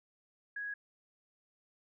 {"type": "tone", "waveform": "sine", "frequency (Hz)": 1661.2, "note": "G#6", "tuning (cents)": 0, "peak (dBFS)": -37, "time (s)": [0.56, 0.74], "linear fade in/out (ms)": 5, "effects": []}